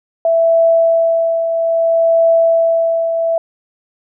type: tone with tremolo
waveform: sine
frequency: 662 Hz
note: E5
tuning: 7 cents sharp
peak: -7 dBFS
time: 0.25-3.38 s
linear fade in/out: 2 ms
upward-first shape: triangle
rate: 0.61 Hz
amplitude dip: 55%
effects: none